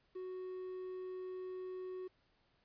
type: tone with quantisation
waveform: triangle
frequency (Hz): 370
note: F#4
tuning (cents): 0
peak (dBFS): -40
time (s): 0.15-2.08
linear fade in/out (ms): 10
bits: 11
effects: pink hiss -75 dBFS RMS until 2.64 s + resampled to 11025 Hz